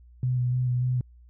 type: tone with vibrato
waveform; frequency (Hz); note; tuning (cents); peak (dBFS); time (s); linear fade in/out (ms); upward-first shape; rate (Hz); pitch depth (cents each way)
sine; 125.1; B2; +23; -22; 0.23-1.01; 2; square; 3.4; 17
effects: added 60 Hz sine -49 dBFS peak until 1.29 s